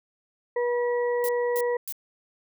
harmonic tone, 483.7 Hz, B4, 36 cents flat, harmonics 1 / 2 / 4, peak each -23 / -33 / -36 dBFS, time 0.56-1.77 s, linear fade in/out 5 ms
violet noise bursts, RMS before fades -33 dBFS, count 3, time 1.24-1.924 s, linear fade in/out 0 ms, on 48 ms, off 270 ms
effects none

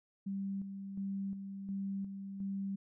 sine tone with tremolo, 196 Hz, G3, in tune, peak -35 dBFS, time 0.26-2.76 s, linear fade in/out 10 ms, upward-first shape square, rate 1.4 Hz, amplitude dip 50%, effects none

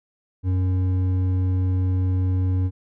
sine tone with hard clipping, 92.5 Hz, F#2, in tune, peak -20 dBFS, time 0.43-2.71 s, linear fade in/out 50 ms, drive 7 dB, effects none

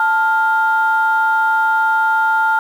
sine tone pair together, 883.2 / 1402 Hz, A5 / F6, +6 / +6 cents, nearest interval minor sixth, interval 800 cents, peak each -14 dBFS, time 0-2.59 s, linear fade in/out 2 ms, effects tanh soft clip ceiling -5 dBFS + 7-bit

